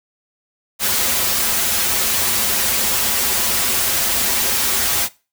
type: noise with comb filter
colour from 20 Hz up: white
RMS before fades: -18 dBFS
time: 0.79-5.09 s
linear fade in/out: 50 ms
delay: 6.6 ms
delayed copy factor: -0.85
effects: noise-tail reverb RT60 0.3 s tail -20 dB re dry